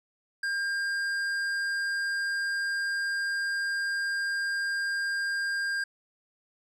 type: tone with tanh clipping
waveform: sine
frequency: 1603 Hz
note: G6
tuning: 38 cents sharp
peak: -29 dBFS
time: 0.43-5.84 s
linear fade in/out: 5 ms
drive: 11 dB
effects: none